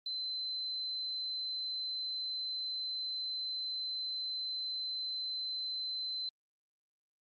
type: tone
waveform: sine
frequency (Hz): 4063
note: B7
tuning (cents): +48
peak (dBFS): -35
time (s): 0.06-6.29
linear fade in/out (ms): 2
effects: Opus 32 kbps